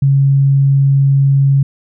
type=tone; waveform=sine; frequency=137.9 Hz; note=C#3; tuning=9 cents flat; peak=-7 dBFS; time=0.02-1.63 s; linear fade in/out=5 ms; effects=none